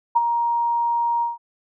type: tone with ADSR envelope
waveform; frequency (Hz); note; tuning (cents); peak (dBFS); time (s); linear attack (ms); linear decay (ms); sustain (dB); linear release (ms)
sine; 940; A#5; +14; -11; 0.15-1.38; 16; 27; -7; 160
effects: none